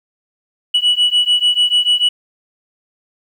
sine beating tone pair, 2939 / 2945.8 Hz, F#7 / F#7, -12 / -8 cents, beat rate 6.8 Hz, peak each -12 dBFS, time 0.74-2.09 s, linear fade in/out 10 ms, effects tanh soft clip ceiling -8 dBFS + 8-bit

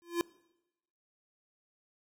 square tone with exponential growth, 343 Hz, F4, 31 cents flat, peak -25 dBFS, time 0.02-0.21 s, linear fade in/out 0 ms, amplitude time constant 41 ms, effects noise-tail reverb RT60 0.9 s tail -22 dB re dry

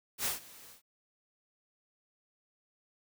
white noise with ADSR envelope, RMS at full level -31 dBFS, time 0.18-0.82 s, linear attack 74 ms, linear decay 140 ms, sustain -22 dB, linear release 110 ms, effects none

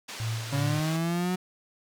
white band-pass noise, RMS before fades -40 dBFS, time 0.08-0.97 s, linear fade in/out 10 ms, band 220 to 5300 Hz, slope 12 dB/octave
sine tone with tremolo, 112.4 Hz, A2, 37 cents sharp, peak -27 dBFS, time 0.2-0.8 s, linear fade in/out 0 ms, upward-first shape sine, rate 2.7 Hz, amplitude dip 65%
35% pulse linear sweep, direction up, 138.59 to 184.4 Hz, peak -24 dBFS, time 0.52-1.36 s, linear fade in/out 10 ms
effects none

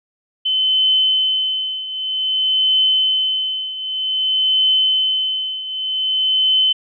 sine tone with tremolo, 3052 Hz, G7, 47 cents flat, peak -11 dBFS, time 0.45-6.73 s, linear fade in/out 10 ms, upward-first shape triangle, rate 0.53 Hz, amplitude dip 80%, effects none

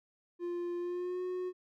triangle tone with pitch glide, 349.2 to 364.7 Hz, F4 to F#4, 0 to -25 cents, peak -32 dBFS, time 0.39-1.53 s, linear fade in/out 50 ms, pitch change +75 cents, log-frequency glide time 0.78-1.22 s, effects none

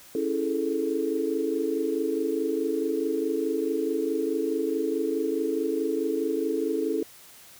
sine chord, A major seventh, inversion first, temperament equal, 277.2 / 329.6 / 415.3 / 440 Hz, C#4 / E4 / G#4 / A4, 0 / 0 / 0 / 0 cents, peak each -31 / -29 / -32 / -28 dBFS, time 0.15-7.03 s, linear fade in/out 2 ms, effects white hiss -50 dBFS RMS until 7.59 s

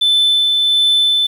sine tone with tremolo, 3520 Hz, A7, in tune, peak -7 dBFS, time 0.01-1.27 s, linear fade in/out 10 ms, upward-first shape sine, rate 1.4 Hz, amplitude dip 30%, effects tanh soft clip ceiling -8 dBFS + 7-bit

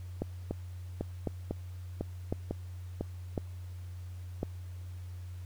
two click trains, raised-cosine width 2 ms, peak -19 / -18 dBFS, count 6 / 5, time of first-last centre 0.51-3.01 / 0.22-4.431 s, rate 2 / 0.95 Hz, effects added 90 Hz sine -40 dBFS peak until 5.45 s + pink hiss -61 dBFS RMS until 5.45 s

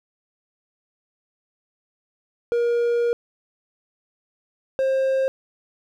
triangle tone pair in turn, 473.8 / 531.8 Hz, A#4 / C5, +28 / +28 cents, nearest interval major second, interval 200 cents, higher second, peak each -16 dBFS, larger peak neither, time 2.52-3.13 / 4.79-5.28 s, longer first, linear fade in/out 0 ms, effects none

